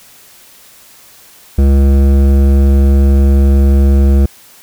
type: tone with hard clipping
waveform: triangle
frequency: 68.8 Hz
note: C#2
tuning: 12 cents flat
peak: -7 dBFS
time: 1.58-4.26 s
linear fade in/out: 5 ms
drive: 17 dB
effects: white hiss -41 dBFS RMS until 4.62 s